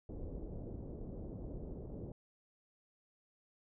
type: low-pass noise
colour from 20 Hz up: pink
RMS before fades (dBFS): -45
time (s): 0.09-2.12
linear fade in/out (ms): 2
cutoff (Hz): 520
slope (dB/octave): 24
effects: none